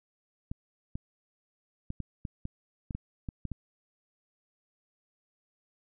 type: clicks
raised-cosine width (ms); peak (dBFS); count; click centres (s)
5; -23; 11; 0.515 / 0.955 / 1.904 / 2.003 / 2.252 / 2.454 / 2.908 / 2.95 / 3.288 / 3.453 / 3.517
effects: none